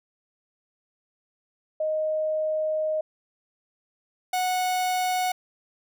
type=tone pair in turn; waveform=sine / 45% pulse; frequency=622.3 / 735.1 Hz; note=D#5 / F#5; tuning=0 / -11 cents; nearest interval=minor third; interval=289 cents; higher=second; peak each=-23 dBFS; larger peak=neither; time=1.8-3.01 / 4.33-5.32 s; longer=first; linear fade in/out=5 ms; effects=none